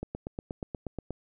click train, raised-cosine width 2 ms, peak -21 dBFS, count 10, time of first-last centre 0.03-1.107 s, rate 8.36 Hz, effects none

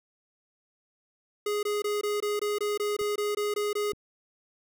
square tone bursts, 415.3 Hz, G#4, in tune, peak -27 dBFS, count 13, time 1.46-3.922 s, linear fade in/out 5 ms, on 170 ms, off 21 ms
clicks, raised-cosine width 3 ms, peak -33 dBFS, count 2, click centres 3.014 / 3.933 s
effects none

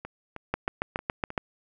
two click trains, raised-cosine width 0.5 ms, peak -11 / -22 dBFS, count 7 / 5, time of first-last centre 0.54-1.378 / 0.05-1.304 s, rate 7.16 / 3.19 Hz, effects none

